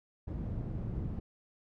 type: low-pass noise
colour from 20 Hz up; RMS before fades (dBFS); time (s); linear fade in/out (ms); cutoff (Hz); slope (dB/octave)
white; -37; 0.27-1.2; 10; 150; 12
effects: none